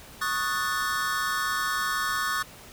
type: chord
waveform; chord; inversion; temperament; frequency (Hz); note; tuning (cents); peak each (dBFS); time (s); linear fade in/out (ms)
square; D# half-diminished seventh; third; equal; 1108.7 / 1244.5 / 1480 / 1760; C#6 / D#6 / F#6 / A6; 0 / 0 / 0 / 0; -32; 0.21-2.43; 10
effects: pink hiss -47 dBFS RMS until 2.72 s